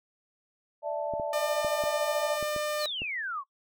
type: chord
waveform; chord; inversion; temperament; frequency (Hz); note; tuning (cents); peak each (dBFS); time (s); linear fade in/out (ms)
sine; D suspended second; none; equal; 587.3 / 659.3 / 880; D5 / E5 / A5; 0 / 0 / 0; -32 / -33 / -36; 0.82-2.39; 50
type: clicks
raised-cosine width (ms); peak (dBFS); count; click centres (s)
2; -26; 7; 1.137 / 1.198 / 1.647 / 1.838 / 2.427 / 2.563 / 3.019
type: tone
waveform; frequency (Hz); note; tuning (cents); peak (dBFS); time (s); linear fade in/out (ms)
sawtooth; 601; D5; +40; -25; 1.33-2.86; 2
type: exponential sweep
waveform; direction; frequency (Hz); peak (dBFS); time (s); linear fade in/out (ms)
sine; down; 4700 to 1046.5; -31; 2.78-3.44; 50
effects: noise-tail reverb RT60 0.1 s tail -21 dB re dry